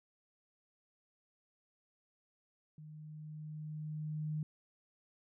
sine tone with level ramp, 153.3 Hz, D#3, 25 cents flat, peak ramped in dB -49 to -34 dBFS, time 2.78-4.43 s, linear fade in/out 2 ms, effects none

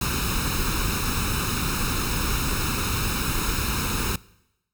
pink noise with comb filter, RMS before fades -25 dBFS, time 0.01-4.16 s, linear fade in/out 5 ms, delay 0.76 ms, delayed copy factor +0.75, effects noise-tail reverb RT60 0.9 s tail -22 dB re dry

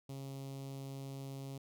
sawtooth tone with notch filter, 136.3 Hz, C#3, 29 cents flat, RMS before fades -45 dBFS, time 0.09-1.58 s, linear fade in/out 5 ms, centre 1600 Hz, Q 0.61, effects none

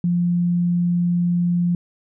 sine tone, 174.61 Hz, F3, in tune, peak -16 dBFS, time 0.04-1.75 s, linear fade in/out 2 ms, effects none

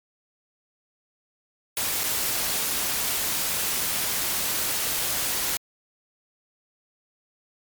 white noise with dropouts, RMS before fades -26 dBFS, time 1.77-5.57 s, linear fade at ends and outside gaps 1 ms, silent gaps 2.035-2.039 s, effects MP3 96 kbps

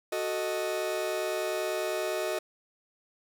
40% pulse chord, D# diminished, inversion first, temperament equal, 370 / 440 / 622.3 Hz, F#4 / A4 / D#5, 0 / 0 / 0 cents, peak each -33 / -35 / -31 dBFS, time 0.12-2.39 s, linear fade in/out 5 ms, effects none

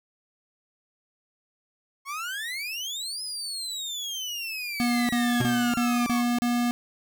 30% pulse exponential two-way sweep, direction up then down, 1076 to 5110 to 1076 Hz, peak -28 dBFS, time 2.05-6.24 s, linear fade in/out 50 ms, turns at 3.22 s
square tone bursts, 240.9 Hz, B3, 43 cents flat, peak -23 dBFS, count 6, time 4.8-6.71 s, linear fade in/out 0 ms, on 290 ms, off 34 ms
square tone with exponential decay, 123.6 Hz, B2, 2 cents sharp, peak -24 dBFS, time 5.4-5.84 s, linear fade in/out 5 ms, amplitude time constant 95 ms
effects none

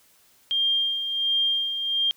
sine tone with tremolo, 3200 Hz, G7, 35 cents sharp, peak -19 dBFS, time 0.51-2.11 s, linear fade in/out 0 ms, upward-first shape sine, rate 1.4 Hz, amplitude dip 55%, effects white hiss -59 dBFS RMS until 2.16 s

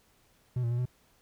triangle tone with pitch steps, 124.7 / 117.5 / 120.6 / 124.6 Hz, B2 / A#2 / B2 / B2, +17 / +14 / -41 / +16 cents, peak -25 dBFS, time 0.56-0.856 s, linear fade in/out 5 ms, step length 74 ms, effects pink hiss -66 dBFS RMS until 1.21 s

